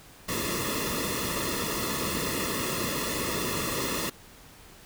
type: noise with comb filter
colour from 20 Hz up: pink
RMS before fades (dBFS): -30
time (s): 0.28-4.1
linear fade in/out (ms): 10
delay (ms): 1.3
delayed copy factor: -1
effects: pink hiss -51 dBFS RMS until 4.85 s